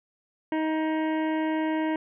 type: harmonic tone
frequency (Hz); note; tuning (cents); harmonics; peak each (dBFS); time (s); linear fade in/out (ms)
314.5; D#4; +19; 1 / 2 / 3 / 5 / 6 / 7 / 8 / 9 / 10; -25 / -33 / -33 / -41 / -40 / -43 / -53 / -48 / -54; 0.52-1.96; 2
effects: none